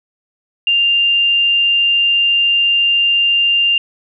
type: tone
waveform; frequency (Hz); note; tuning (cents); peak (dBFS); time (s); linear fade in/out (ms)
sine; 2794; F7; 0; -10; 0.67-3.78; 2
effects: none